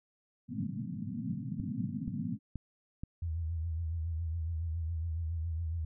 white band-pass noise, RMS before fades -37 dBFS, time 0.48-2.39 s, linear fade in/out 50 ms, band 100 to 260 Hz, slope 96 dB/octave
click train, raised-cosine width 5 ms, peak -26 dBFS, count 4, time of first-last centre 1.6-3.035 s, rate 2.09 Hz
sine tone with vibrato, 82 Hz, E2, 9 cents flat, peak -32 dBFS, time 3.22-5.85 s, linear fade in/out 5 ms, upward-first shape triangle, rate 7.2 Hz, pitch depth 90 cents each way
effects none

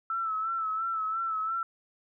sine tone with vibrato, 1318.5 Hz, E6, in tune, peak -28 dBFS, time 0.1-1.63 s, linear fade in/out 2 ms, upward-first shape sine, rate 2.9 Hz, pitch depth 48 cents each way, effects none

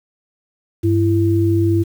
sine tone pair together, 99.54 / 334.8 Hz, G2 / E4, +27 / +27 cents, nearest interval octave + major sixth, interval 2100 cents, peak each -15 dBFS, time 0.83-1.84 s, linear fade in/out 20 ms, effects 7-bit

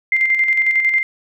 sine tone with tremolo, 2093 Hz, C7, in tune, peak -11 dBFS, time 0.12-1.03 s, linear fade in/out 2 ms, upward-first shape square, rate 11 Hz, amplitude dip 45%, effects none

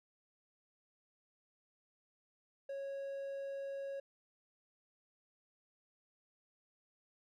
triangle tone, 551 Hz, C#5, 11 cents flat, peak -38 dBFS, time 2.69-4 s, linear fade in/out 5 ms, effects none

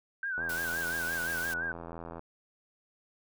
sine tone with vibrato, 1542 Hz, G6, 29 cents flat, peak -31 dBFS, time 0.23-1.72 s, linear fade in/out 2 ms, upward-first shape sine, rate 5.8 Hz, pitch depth 91 cents each way
click train, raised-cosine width 1 ms, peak -28 dBFS, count 153, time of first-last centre 0.38-2.194 s, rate 83.8 Hz
white noise, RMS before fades -41 dBFS, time 0.49-1.54 s, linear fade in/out 5 ms
effects none

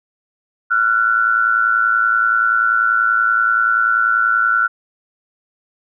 sine tone pair together, 1367.6 / 1478 Hz, F6 / F#6, -37 / -2 cents, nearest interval minor second, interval 135 cents, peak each -15 dBFS, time 0.7-4.68 s, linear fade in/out 20 ms, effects none

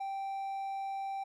triangle tone, 782 Hz, G5, 4 cents flat, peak -33 dBFS, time 0-1.24 s, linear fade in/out 10 ms, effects none

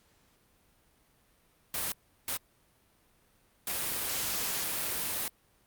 white noise bursts at uneven times, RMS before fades -33 dBFS, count 3, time 1.74-1.92 / 2.28-2.37 / 3.67-5.28 s, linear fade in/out 2 ms, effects pink hiss -67 dBFS RMS until 5.66 s + Opus 48 kbps

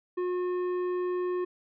sine tone with tanh clipping, 360 Hz, F#4, 47 cents flat, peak -29 dBFS, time 0.17-1.45 s, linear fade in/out 10 ms, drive 10 dB, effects none

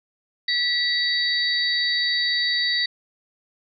sine tone cluster, 1951 / 3834 / 4578 Hz, B6 / A#7 / D8, -22 / +48 / -45 cents, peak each -24 dBFS, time 0.48-2.86 s, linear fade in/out 5 ms, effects none

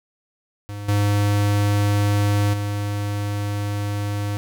square tone with level steps, 102.5 Hz, G#2, 22 cents flat, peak -30 / -17 / -23 dBFS, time 0.69-4.37 s, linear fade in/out 0 ms, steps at 0.88 / 2.53 s, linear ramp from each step 10 ms, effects none

